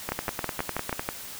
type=two click trains; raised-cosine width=0.5 ms; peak=-12 / -13 dBFS; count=7 / 10; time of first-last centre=0.12-1.089 / 0.09-0.995 s; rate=6.19 / 9.95 Hz; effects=white hiss -40 dBFS RMS until 1.39 s